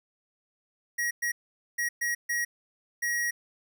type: tone bursts at uneven times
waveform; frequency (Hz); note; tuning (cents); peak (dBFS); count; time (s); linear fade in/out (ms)
square; 1900; A#6; +33; -27; 6; 0.98-1.11 / 1.22-1.32 / 1.78-1.89 / 2.01-2.15 / 2.29-2.45 / 3.02-3.31; 10
effects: none